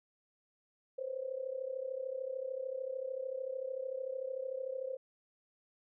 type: tone with amplitude modulation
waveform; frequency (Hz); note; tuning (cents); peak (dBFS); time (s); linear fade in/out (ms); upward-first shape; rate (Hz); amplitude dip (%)
sine; 523; C5; -1; -33; 0.98-4.97; 10; sine; 33.4; 80
effects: none